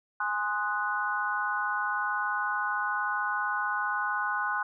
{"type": "chord", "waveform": "sine", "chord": "Ab dominant seventh", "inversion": "none", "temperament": "equal", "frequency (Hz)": [830.6, 1046.5, 1244.5, 1480], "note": ["Ab5", "C6", "Eb6", "Gb6"], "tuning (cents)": [0, 0, 0, 0], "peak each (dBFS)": [-34, -33, -35, -30], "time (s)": [0.2, 4.63], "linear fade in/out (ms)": 5, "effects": []}